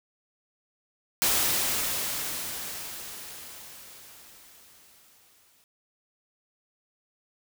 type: noise with exponential decay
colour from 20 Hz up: white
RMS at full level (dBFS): -23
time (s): 1.22-5.64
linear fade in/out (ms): 0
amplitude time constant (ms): 960
effects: none